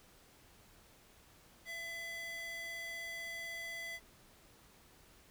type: tone with high-pass filter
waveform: square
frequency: 671 Hz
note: E5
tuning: 31 cents sharp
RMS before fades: -44 dBFS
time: 1.65-4 s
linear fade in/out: 50 ms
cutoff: 1600 Hz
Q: 5
effects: pink hiss -63 dBFS RMS until 5.3 s